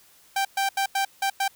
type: tone bursts at uneven times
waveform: sawtooth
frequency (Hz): 784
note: G5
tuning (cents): 0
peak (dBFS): -18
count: 6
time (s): 0.36-0.45 / 0.57-0.69 / 0.77-0.86 / 0.95-1.05 / 1.22-1.3 / 1.4-1.48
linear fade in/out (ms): 5
effects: white hiss -56 dBFS RMS until 1.55 s